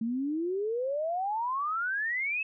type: exponential sweep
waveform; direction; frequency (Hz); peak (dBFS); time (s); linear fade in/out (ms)
sine; up; 220 to 2637; -28; 0.01-2.43; 5
effects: none